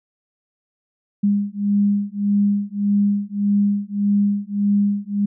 sine beating tone pair, 202.2 / 203.9 Hz, G#3 / G#3, -46 / -32 cents, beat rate 1.7 Hz, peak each -19 dBFS, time 1.23-5.26 s, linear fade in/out 10 ms, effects none

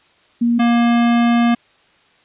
sine / square tone pair in turn, 236.2 / 236.2 Hz, A#3 / A#3, +23 / +23 cents, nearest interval unison, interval 0 cents, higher neither, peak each -12 dBFS, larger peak neither, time 0.41-0.59 / 0.59-1.55 s, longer second, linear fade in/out 10 ms, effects white hiss -54 dBFS RMS until 2.24 s + resampled to 8000 Hz

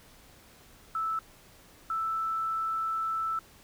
sine tone pair in turn, 1314 / 1320.5 Hz, E6 / E6, -6 / +3 cents, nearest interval unison, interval 9 cents, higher second, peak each -28 dBFS, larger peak neither, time 0.95-1.19 / 1.9-3.39 s, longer second, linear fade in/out 2 ms, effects pink hiss -56 dBFS RMS until 3.63 s

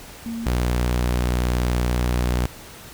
sine / sawtooth tone pair in turn, 230 / 60.92 Hz, A#3 / B1, -23 / -23 cents, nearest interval octave + major seventh, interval 2300 cents, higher first, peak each -26 / -15 dBFS, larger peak second, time 0.26-0.46 / 0.46-2.46 s, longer second, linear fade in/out 0 ms, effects pink hiss -41 dBFS RMS until 2.93 s

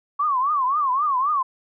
sine tone with vibrato, 1108.7 Hz, C#6, in tune, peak -18 dBFS, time 0.19-1.43 s, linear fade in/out 10 ms, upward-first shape triangle, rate 3.8 Hz, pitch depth 210 cents each way, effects none

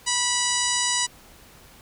harmonic tone, 979 Hz, B5, 15 cents flat, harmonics 1 / 2 / 3 / 4 / 5 / 6 / 7 / 8 / 9, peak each -30 / -30 / -30 / -30 / -30 / -30 / -30 / -30 / -30 dBFS, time 0.06-1.07 s, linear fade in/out 20 ms, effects pink hiss -50 dBFS RMS until 1.81 s

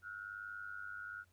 sine tone with amplitude modulation, 1438 Hz, F#6, 50 cents flat, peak -40 dBFS, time 0.02-1.25 s, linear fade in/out 50 ms, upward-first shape sine, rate 101 Hz, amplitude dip 85%, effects added 90 Hz sine -69 dBFS peak until 1.32 s + pink hiss -75 dBFS RMS until 1.32 s

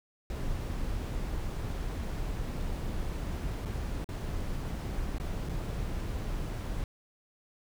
brown noise with dropouts, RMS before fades -34 dBFS, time 0.3-6.84 s, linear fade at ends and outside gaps 1 ms, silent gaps 3.651-3.657 / 4.044-4.089 / 5.183-5.199 / 5.489-5.494 s, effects none

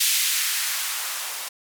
violet noise with band-pass filter sweep, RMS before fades -25 dBFS, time 0-1.49 s, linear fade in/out 10 ms, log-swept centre 2900 to 670 Hz, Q 1.1, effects none

